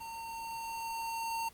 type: tone with level ramp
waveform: square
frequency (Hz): 912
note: A#5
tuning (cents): -38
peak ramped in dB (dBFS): -42 to -33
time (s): 0-1.49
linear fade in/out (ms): 10
effects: pink hiss -58 dBFS RMS until 1.53 s + Opus 24 kbps